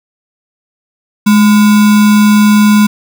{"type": "tone with sample-and-hold", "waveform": "sine", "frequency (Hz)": 210, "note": "G#3", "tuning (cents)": 19, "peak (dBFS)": -3, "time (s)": [1.26, 2.87], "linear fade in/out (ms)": 10, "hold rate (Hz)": 1225, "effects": []}